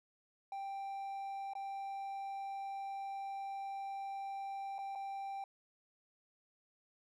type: tone with dropouts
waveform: triangle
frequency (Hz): 786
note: G5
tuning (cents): +4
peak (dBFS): -38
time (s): 0.52-5.44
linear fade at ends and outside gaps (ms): 2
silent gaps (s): 1.535-1.552 / 4.783-4.788 / 4.952-4.956
effects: none